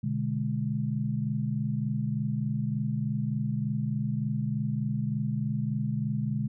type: chord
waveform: sine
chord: G# diminished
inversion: first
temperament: equal with one note detuned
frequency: 123.47 / 146.83 / 208.9 Hz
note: B2 / D3 / G#3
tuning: 0 / 0 / +10 cents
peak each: -31 dBFS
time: 0.03-6.48 s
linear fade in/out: 10 ms
effects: none